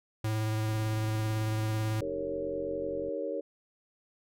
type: tone with vibrato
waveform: square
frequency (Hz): 109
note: A2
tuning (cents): -16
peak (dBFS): -29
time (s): 0.24-2.01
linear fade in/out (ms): 5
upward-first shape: square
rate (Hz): 18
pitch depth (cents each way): 13
type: click train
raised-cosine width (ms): 3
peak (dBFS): -35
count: 110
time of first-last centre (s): 0.69-3.086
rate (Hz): 45.5
type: chord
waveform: sine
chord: Eb dominant seventh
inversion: none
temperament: equal with one note detuned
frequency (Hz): 311.1 / 392 / 462.1 / 554.4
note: Eb4 / G4 / Bb4 / Db5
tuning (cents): 0 / 0 / -15 / 0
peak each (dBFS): -39 / -39 / -36 / -35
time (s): 2.01-3.41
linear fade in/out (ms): 10
effects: none